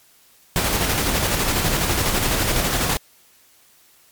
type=noise with tremolo; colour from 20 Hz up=pink; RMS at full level=-19 dBFS; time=0.56-2.97 s; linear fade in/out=0 ms; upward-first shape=square; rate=12 Hz; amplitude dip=30%; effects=white hiss -54 dBFS RMS until 4.11 s + MP3 96 kbps